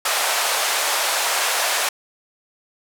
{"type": "band-pass noise", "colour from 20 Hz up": "pink", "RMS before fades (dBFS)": -21, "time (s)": [0.05, 1.89], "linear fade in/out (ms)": 5, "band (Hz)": [610, 13000], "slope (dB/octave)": 24, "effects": []}